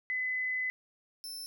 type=tone pair in turn; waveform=sine / sawtooth; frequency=2017 / 5309 Hz; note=B6 / E8; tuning=+36 / +11 cents; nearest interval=octave + perfect fourth; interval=1675 cents; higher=second; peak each=-30 / -37 dBFS; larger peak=first; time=0.1-0.7 / 1.24-1.46 s; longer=first; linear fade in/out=0 ms; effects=none